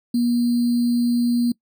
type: tone with sample-and-hold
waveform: sine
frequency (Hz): 240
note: B3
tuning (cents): -49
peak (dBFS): -16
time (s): 0.14-1.52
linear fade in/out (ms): 5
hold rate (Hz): 4410
effects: noise-tail reverb RT60 0.1 s tail -23 dB re dry